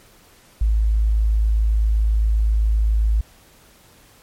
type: tone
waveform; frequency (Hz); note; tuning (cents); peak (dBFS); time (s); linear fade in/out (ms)
sine; 53.8; A1; -38; -14; 0.61-3.21; 5
effects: pink hiss -51 dBFS RMS until 4.22 s + MP3 64 kbps